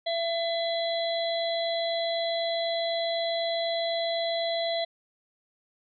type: harmonic tone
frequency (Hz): 671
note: E5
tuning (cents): +31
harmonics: 1 / 3 / 5 / 6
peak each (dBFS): -27 / -38 / -36 / -34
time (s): 0.06-4.85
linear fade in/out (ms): 10
effects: none